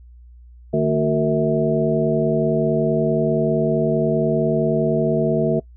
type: tone cluster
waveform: sine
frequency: 151.7 / 227.1 / 367.8 / 458.3 / 648 Hz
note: D#3 / A#3 / F#4 / A#4 / E5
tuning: -44 / -45 / -10 / -29 / -30 cents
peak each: -22 dBFS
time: 0.73-5.6 s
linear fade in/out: 10 ms
effects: noise-tail reverb RT60 0.1 s tail -23 dB re dry + added 60 Hz sine -41 dBFS peak until 5.76 s